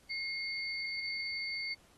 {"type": "tone pair together", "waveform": "sine", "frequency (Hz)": [2146, 4547], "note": ["C7", "C#8"], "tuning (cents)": [43, 43], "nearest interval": "octave + minor second", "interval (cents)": 1300, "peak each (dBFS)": [-37, -39], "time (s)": [0.09, 1.75], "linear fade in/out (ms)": 20, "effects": ["pink hiss -65 dBFS RMS until 1.97 s", "AAC 32 kbps"]}